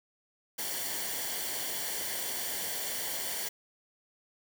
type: noise with comb filter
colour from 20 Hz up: white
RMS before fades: -35 dBFS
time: 0.58-3.49 s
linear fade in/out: 10 ms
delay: 0.78 ms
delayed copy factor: -0.6
effects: none